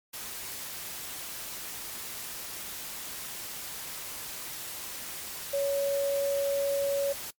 sine tone in noise, 560 Hz, C#5, 18 cents sharp, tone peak -25 dBFS, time 5.53-7.13 s, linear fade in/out 10 ms, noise white, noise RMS -39 dBFS, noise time 0.13-7.31 s, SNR +11 dB, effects noise-tail reverb RT60 0.1 s tail -22 dB re dry + MP3 96 kbps

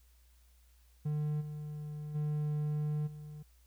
triangle tone with level steps, 150.1 Hz, D3, 38 cents sharp, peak -29 / -37 / -29 / -42 dBFS, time 1.05-3.43 s, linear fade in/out 10 ms, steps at 1.4 / 2.14 / 3.06 s, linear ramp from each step 20 ms, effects added 60 Hz sine -61 dBFS peak until 3.66 s + white hiss -71 dBFS RMS until 3.66 s

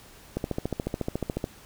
click train, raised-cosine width 2 ms, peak -14 dBFS, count 16, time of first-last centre 0.37-1.441 s, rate 14 Hz, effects pink hiss -51 dBFS RMS until 1.65 s

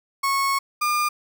35% pulse tone pair in turn, 1100 / 1206.2 Hz, C#6 / D6, -14 / +46 cents, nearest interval major second, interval 160 cents, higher second, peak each -18 dBFS, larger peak neither, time 0.23-0.59 / 0.81-1.09 s, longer first, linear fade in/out 10 ms, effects none

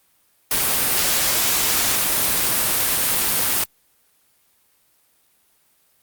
white noise, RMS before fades -19 dBFS, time 0.51-3.64 s, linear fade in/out 2 ms, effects white hiss -61 dBFS RMS until 6.02 s + Opus 32 kbps

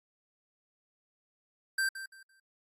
square tone with echo, 1568 Hz, G6, in tune, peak -28 dBFS, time 1.78-1.89 s, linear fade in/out 5 ms, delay 170 ms, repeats 3, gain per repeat -12 dB, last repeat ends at 2.4 s, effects AAC 48 kbps

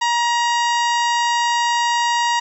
harmonic tone, 948 Hz, A#5, 29 cents sharp, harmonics 1 / 2 / 3 / 4 / 5 / 6 / 7 / 8, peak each -17 / -23 / -27 / -29 / -31 / -33 / -34 / -35 dBFS, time 0.01-2.4 s, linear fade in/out 10 ms, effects 9-bit

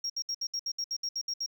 sine tone bursts, 5588 Hz, F8, in tune, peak -28 dBFS, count 12, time 0.04-1.462 s, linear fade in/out 5 ms, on 58 ms, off 66 ms, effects tanh soft clip ceiling -28 dBFS + 11-bit

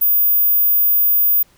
sine tone, 14900 Hz, A#9, 2 cents flat, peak -9 dBFS, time 0.01-1.43 s, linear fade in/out 10 ms, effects tanh soft clip ceiling -9 dBFS + pink hiss -54 dBFS RMS until 1.57 s

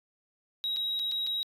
sine tone with dropouts, 3829 Hz, A#7, 46 cents sharp, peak -27 dBFS, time 0.64-1.43 s, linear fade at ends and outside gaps 0 ms, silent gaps 0.763-0.769 / 0.992-0.996 / 1.115-1.12 / 1.266-1.271 s, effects tanh soft clip ceiling -26 dBFS

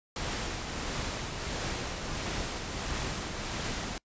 pink noise with tremolo, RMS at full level -33 dBFS, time 0.16-3.98 s, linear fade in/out 2 ms, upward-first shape triangle, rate 1.5 Hz, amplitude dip 40%, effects noise-tail reverb RT60 0.1 s tail -25 dB re dry + resampled to 16000 Hz

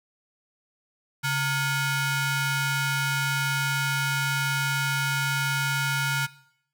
sawtooth ring-modulated tone, 779 Hz, G5, 11 cents flat, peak -17 dBFS, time 1.23-6.27 s, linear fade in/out 20 ms, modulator 640 Hz, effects noise-tail reverb RT60 0.7 s tail -20 dB re dry

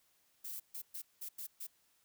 violet noise bursts at uneven times, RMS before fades -44 dBFS, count 6, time 0.44-0.6 / 0.74-0.82 / 0.94-1.02 / 1.21-1.29 / 1.38-1.47 / 1.6-1.67 s, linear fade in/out 10 ms, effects white hiss -73 dBFS RMS until 2.04 s

